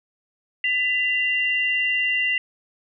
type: tone pair together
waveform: sine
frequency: 1999 / 2778 Hz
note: B6 / F7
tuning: +20 / -10 cents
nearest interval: tritone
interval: 570 cents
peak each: -22 dBFS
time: 0.64-2.38 s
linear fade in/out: 2 ms
effects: none